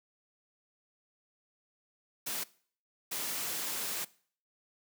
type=noise bursts at uneven times; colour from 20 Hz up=white; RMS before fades=-36 dBFS; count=2; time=2.26-2.44 / 3.11-4.05 s; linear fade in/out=10 ms; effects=noise-tail reverb RT60 0.5 s tail -21 dB re dry + high-pass 150 Hz 12 dB/octave